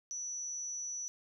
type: tone with amplitude modulation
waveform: sine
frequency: 5920 Hz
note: F#8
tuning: in tune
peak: -35 dBFS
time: 0.11-1.08 s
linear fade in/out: 0 ms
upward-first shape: sine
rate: 299 Hz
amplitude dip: 50%
effects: none